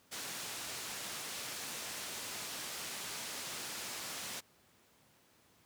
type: low-pass noise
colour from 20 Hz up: white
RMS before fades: -43 dBFS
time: 0.11-4.41 s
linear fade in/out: 20 ms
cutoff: 8300 Hz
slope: 12 dB/octave
effects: pink hiss -67 dBFS RMS until 5.65 s + high-pass 100 Hz 12 dB/octave